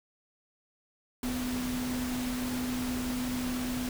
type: tone in noise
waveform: sine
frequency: 250 Hz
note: B3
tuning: 21 cents sharp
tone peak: -31 dBFS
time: 1.23-3.89 s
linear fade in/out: 2 ms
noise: pink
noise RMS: -38 dBFS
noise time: 1.23-3.89 s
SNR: +4 dB
effects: none